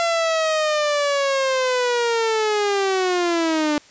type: linear sweep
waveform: sawtooth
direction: down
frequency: 682 to 293.7 Hz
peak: -14 dBFS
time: 0-3.78 s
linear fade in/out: 0 ms
effects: white hiss -49 dBFS RMS until 3.9 s + resampled to 16000 Hz